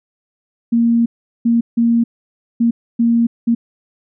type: tone bursts at uneven times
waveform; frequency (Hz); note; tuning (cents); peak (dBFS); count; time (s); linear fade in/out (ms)
sine; 233.1; A#3; 0; -10; 6; 0.72-1.06 / 1.45-1.61 / 1.77-2.04 / 2.6-2.71 / 2.99-3.27 / 3.47-3.55; 10
effects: none